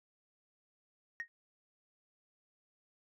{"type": "tone with exponential decay", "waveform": "sine", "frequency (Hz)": 1864.7, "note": "A#6", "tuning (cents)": 0, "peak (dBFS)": -31, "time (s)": [1.2, 1.28], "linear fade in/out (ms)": 0, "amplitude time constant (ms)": 17, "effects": ["tanh soft clip ceiling -33 dBFS"]}